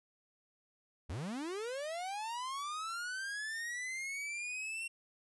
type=linear sweep; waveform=45% pulse; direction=up; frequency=65.41 to 2738 Hz; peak=-38 dBFS; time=1.09-4.88 s; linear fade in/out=10 ms; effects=resampled to 24000 Hz